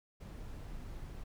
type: noise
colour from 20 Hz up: brown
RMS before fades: -45 dBFS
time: 0.2-1.24 s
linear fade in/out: 10 ms
effects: none